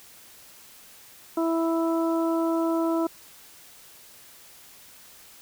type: harmonic tone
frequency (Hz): 329.6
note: E4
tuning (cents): 0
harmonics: 1 / 2 / 3 / 4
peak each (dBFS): -23 / -29 / -33 / -35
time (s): 1.37-3.07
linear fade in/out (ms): 5
effects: white hiss -50 dBFS RMS until 5.41 s